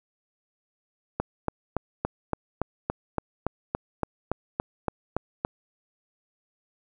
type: click train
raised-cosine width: 1 ms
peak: -11 dBFS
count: 16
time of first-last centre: 1.2-5.449 s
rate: 3.53 Hz
effects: none